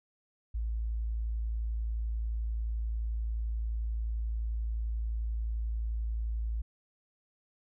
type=tone; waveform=sine; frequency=55.7 Hz; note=A1; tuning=22 cents sharp; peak=-30 dBFS; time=0.54-6.62 s; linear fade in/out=10 ms; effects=none